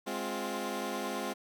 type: chord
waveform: 15% pulse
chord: F minor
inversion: first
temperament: equal with one note detuned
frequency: 207.7 / 261.6 / 352.1 Hz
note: Ab3 / C4 / F4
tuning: 0 / 0 / +14 cents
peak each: -32 dBFS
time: 0.06-1.34 s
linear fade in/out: 20 ms
effects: none